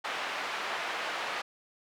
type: band-pass noise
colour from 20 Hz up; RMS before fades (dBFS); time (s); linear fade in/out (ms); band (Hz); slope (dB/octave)
pink; -35; 0.04-1.42; 10; 800 to 2800; 12
effects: none